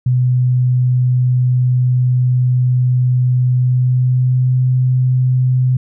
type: tone with pitch glide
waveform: sine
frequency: 125.7 to 127.6 Hz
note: B2 to C3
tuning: +31 to -43 cents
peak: -10 dBFS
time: 0.06-5.77 s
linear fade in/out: 5 ms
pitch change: +26 cents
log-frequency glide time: 3.54-4.6 s
effects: none